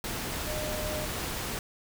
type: tone in noise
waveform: sine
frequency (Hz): 611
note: D#5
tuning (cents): -32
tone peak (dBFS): -35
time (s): 0.47-1.06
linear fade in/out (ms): 2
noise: pink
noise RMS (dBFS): -34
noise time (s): 0.04-1.59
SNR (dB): -4
effects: none